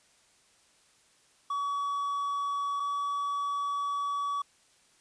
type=tone pair in turn; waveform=triangle; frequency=1134 / 1138.9 Hz; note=C#6 / C#6; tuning=+39 / +46 cents; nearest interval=unison; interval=7 cents; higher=second; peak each=-27 dBFS; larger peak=neither; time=1.5-2.8 / 2.8-4.42 s; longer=second; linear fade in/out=5 ms; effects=white hiss -64 dBFS RMS until 5 s + resampled to 22050 Hz